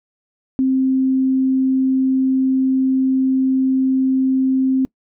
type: tone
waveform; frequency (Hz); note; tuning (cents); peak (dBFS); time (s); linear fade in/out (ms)
sine; 262.9; C4; +8; -13; 0.59-4.85; 0
effects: noise-tail reverb RT60 0.1 s tail -24 dB re dry